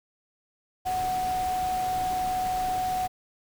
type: tone in noise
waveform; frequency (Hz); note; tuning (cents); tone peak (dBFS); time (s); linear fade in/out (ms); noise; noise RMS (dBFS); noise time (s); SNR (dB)
sine; 740; F#5; 0; -25; 0.85-3.08; 20; pink; -38; 0.85-3.08; +10
effects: none